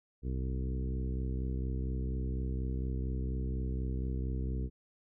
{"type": "harmonic tone with a mistuned harmonic", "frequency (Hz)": 64.2, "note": "C2", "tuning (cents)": -32, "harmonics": [1, 2, 3, 4, 5, 6, 7], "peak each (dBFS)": [-33, -39, -43, -45, -47, -49, -50], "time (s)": [0.22, 4.7], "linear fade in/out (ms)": 50, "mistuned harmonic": 1, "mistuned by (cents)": -21, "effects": []}